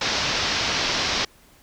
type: low-pass noise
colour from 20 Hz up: white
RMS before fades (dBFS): -24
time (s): 0.01-1.25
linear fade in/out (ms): 5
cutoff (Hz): 5700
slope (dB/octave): 48
effects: pink hiss -54 dBFS RMS until 1.62 s